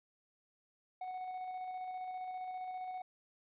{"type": "tone with tremolo", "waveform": "triangle", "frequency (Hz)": 740, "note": "F#5", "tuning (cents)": 0, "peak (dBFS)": -37, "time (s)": [1.01, 3.02], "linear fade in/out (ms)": 5, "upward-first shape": "square", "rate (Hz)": 15, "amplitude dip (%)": 25, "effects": ["resampled to 8000 Hz"]}